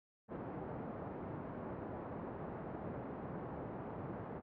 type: band-pass noise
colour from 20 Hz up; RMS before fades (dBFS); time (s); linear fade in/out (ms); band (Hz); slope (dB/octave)
pink; -45; 0.28-4.42; 50; 120 to 900; 12
effects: low-pass 2000 Hz 12 dB/octave